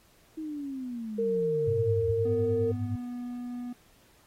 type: linear sweep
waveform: sine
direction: down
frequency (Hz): 319.8 to 76.8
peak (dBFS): -33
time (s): 0.37-2.12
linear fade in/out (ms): 10
type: tone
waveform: sine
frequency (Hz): 458.5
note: A#4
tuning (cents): -29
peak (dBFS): -25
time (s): 1.18-2.72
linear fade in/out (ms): 10
type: tone with tremolo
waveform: sine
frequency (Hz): 103.3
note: G#2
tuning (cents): -9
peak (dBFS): -27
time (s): 1.67-2.96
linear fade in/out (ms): 5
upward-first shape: sine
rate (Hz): 9.7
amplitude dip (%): 65
type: tone with pitch glide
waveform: triangle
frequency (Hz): 248.3 to 244.3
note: B3 to B3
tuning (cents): +9 to -19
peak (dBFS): -32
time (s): 2.25-3.73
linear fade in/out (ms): 5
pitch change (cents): -28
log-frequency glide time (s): 2.66-3.07
effects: pink hiss -62 dBFS RMS until 4.26 s + AAC 48 kbps